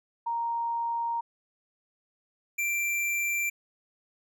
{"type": "tone pair in turn", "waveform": ["sine", "square"], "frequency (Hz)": [932.3, 2355], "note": ["A#5", "D7"], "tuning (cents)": [0, 4], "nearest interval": "octave + major third", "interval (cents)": 1604, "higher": "second", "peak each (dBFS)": -27, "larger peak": "neither", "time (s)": [[0.26, 1.21], [2.58, 3.5]], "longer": "first", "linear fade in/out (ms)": 10, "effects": []}